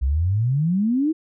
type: exponential sweep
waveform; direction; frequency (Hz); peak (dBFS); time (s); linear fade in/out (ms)
sine; up; 61.6 to 329.6; -17; 0.01-1.13; 20
effects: none